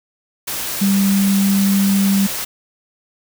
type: tone in noise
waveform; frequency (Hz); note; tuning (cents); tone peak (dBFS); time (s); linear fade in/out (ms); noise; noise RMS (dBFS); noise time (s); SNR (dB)
sine; 196.9; G3; +8; -12; 0.81-2.27; 10; white; -24; 0.47-2.45; +9
effects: none